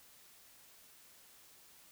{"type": "silence", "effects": ["white hiss -61 dBFS RMS until 1.91 s"]}